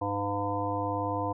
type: harmonic tone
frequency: 101 Hz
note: G#2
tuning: 48 cents flat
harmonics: 1 / 3 / 5 / 7 / 9 / 10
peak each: -35 / -35 / -35 / -35 / -35 / -35 dBFS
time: 0.01-1.33 s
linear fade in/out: 10 ms
effects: none